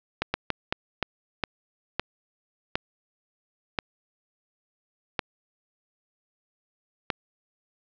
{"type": "slowing click train", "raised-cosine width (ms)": 0.3, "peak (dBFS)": -8, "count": 11, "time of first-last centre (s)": [0.22, 7.102], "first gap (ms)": 120, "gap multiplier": 1.36, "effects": ["low-pass 5000 Hz 12 dB/octave"]}